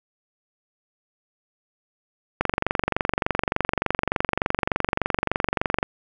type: click train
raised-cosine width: 0.5 ms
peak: -5 dBFS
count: 81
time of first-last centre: 2.41-5.829 s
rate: 23.4 Hz
effects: none